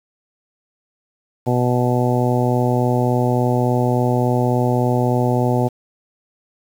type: harmonic tone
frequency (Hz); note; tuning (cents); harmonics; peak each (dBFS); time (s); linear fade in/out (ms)
123.47; B2; 0; 1 / 2 / 3 / 4 / 5 / 6 / 7; -18 / -21 / -23 / -24 / -25 / -26 / -26; 1.46-5.69; 20
effects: 7-bit